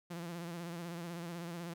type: tone with vibrato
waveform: sawtooth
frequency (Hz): 170.8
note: F3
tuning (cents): -38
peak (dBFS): -37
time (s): 0.1-1.74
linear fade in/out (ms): 10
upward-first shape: sine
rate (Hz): 16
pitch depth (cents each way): 58
effects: none